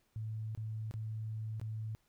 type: tone with dropouts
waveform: sine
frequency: 109.6 Hz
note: A2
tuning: 6 cents flat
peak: -37 dBFS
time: 0.16-1.95 s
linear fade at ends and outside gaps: 0 ms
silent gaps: 0.55-0.575 / 0.911-0.939 / 1.598-1.614 s
effects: pink hiss -75 dBFS RMS until 2.08 s